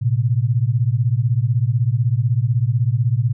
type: beating tone pair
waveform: sine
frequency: 112.7 / 128.7 Hz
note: A2 / C3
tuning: +42 / -28 cents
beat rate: 16 Hz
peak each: -17 / -18 dBFS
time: 0.01-3.33 s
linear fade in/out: 20 ms
effects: none